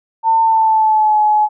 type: tone with pitch glide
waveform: sine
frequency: 899 to 848.5 Hz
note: A5 to G#5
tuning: +37 to +37 cents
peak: -9 dBFS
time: 0.23-1.49 s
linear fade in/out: 50 ms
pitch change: -100 cents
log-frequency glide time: 0.43-1.2 s
effects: none